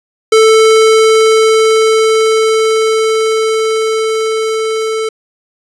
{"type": "tone with level ramp", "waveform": "square", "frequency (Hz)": 441, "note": "A4", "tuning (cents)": 4, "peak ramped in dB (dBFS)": [-4, -14], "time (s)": [0.32, 5.09], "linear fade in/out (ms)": 5, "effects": ["resampled to 22050 Hz", "7-bit"]}